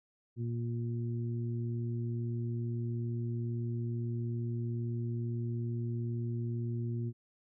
harmonic tone, 117.7 Hz, A#2, 17 cents sharp, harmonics 1 / 2 / 3, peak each -33 / -41 / -44 dBFS, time 0.36-7.13 s, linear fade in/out 50 ms, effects none

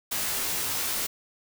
white noise with comb filter, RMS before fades -29 dBFS, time 0.11-1.07 s, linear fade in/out 10 ms, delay 17 ms, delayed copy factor -0.85, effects none

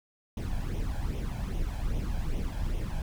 brown noise with flanger, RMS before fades -31 dBFS, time 0.37-3.02 s, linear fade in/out 2 ms, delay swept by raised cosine 0.32 to 1.27 ms, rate 2.5 Hz, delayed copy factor +0.65, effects none

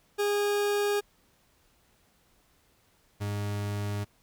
40% pulse tone pair in turn, 410 / 102.5 Hz, G#4 / G#2, -22 / -22 cents, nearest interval 2 octaves, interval 2400 cents, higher first, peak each -24 / -29 dBFS, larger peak first, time 0.18-1.01 / 3.2-4.05 s, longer second, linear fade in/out 20 ms, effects pink hiss -66 dBFS RMS until 4.22 s

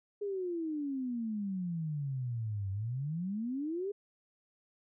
sine exponential two-way sweep, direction down then up, 416.4 to 95 to 416.4 Hz, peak -33 dBFS, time 0.21-3.92 s, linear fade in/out 10 ms, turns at 2.71 s, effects none

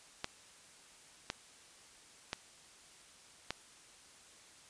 clicks, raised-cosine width 0.2 ms, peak -18 dBFS, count 4, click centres 0.244 / 1.301 / 2.331 / 3.506 s, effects white hiss -59 dBFS RMS until 4.69 s + resampled to 22050 Hz

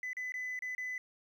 sine tone with dropouts, 2006 Hz, B6, 26 cents sharp, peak -34 dBFS, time 0.03-0.98 s, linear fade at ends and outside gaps 2 ms, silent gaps 0.132-0.168 / 0.321-0.34 / 0.591-0.622 / 0.75-0.78 s, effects tanh soft clip ceiling -34 dBFS + 11-bit

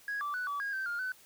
sine tone with pitch steps, 1657 / 1164 / 1485 / 1146 / 1634 / 1553 / 1411 / 1512 Hz, G#6 / D6 / F#6 / D6 / G#6 / G6 / F6 / F#6, -4 / -16 / +6 / -43 / -29 / -17 / +17 / +37 cents, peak -31 dBFS, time 0.08-1.12 s, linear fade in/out 2 ms, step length 130 ms, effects tanh soft clip ceiling -30 dBFS + white hiss -59 dBFS RMS until 1.25 s

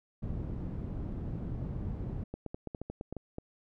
white low-pass noise, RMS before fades -37 dBFS, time 0.22-2.24 s, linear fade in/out 10 ms, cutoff 160 Hz, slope 12 dB/octave
clicks, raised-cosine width 2 ms, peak -25 dBFS, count 11, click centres 2.34 / 2.463 / 2.545 / 2.673 / 2.748 / 2.816 / 2.9 / 3.011 / 3.126 / 3.167 / 3.384 s
effects none

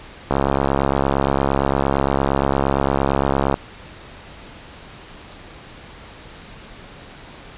click train, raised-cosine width 1 ms, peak -3 dBFS, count 223, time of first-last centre 0.31-3.541 s, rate 68.7 Hz, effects pink hiss -40 dBFS RMS until 7.57 s + resampled to 8000 Hz

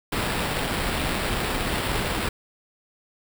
pink noise with sample-and-hold, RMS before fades -26 dBFS, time 0.12-2.29 s, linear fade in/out 5 ms, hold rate 6300 Hz, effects none

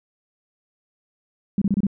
sine tone bursts, 199 Hz, G3, 26 cents sharp, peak -16 dBFS, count 5, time 1.58-1.868 s, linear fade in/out 2 ms, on 36 ms, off 27 ms, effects none

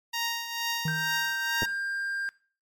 10% pulse tone with tremolo, 933 Hz, A#5, 1 cent sharp, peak -18 dBFS, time 0.13-1.66 s, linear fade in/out 10 ms, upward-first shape triangle, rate 2.2 Hz, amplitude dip 65%
triangle tone with exponential decay, 157.8 Hz, D#3, 25 cents sharp, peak -23 dBFS, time 0.85-1.36 s, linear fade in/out 5 ms, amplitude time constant 110 ms
triangle tone with pitch glide, 1568 to 1596.3 Hz, G6 to G6, 0 to +31 cents, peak -27 dBFS, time 0.88-2.29 s, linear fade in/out 0 ms, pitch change +31 cents, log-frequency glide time 1.46-1.65 s
clicks, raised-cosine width 2 ms, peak -19 dBFS, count 2, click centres 1.622 / 1.631 s
effects noise-tail reverb RT60 0.4 s tail -21 dB re dry + MP3 96 kbps

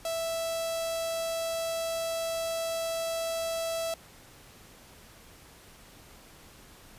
sawtooth tone with notch filter, 659.3 Hz, E5, in tune, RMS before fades -32 dBFS, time 0.05-3.94 s, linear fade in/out 2 ms, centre 1700 Hz, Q 0.9, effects pink hiss -53 dBFS RMS until 6.98 s + resampled to 32000 Hz

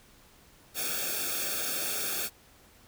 white noise with comb filter, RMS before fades -32 dBFS, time 0.74-2.3 s, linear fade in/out 50 ms, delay 1 ms, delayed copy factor -1, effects pink hiss -58 dBFS RMS until 2.87 s

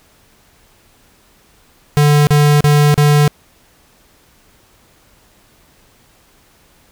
square tone bursts, 147.2 Hz, D3, 4 cents sharp, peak -8 dBFS, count 4, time 1.97-3.278 s, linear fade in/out 0 ms, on 300 ms, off 36 ms, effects pink hiss -51 dBFS RMS until 6.91 s

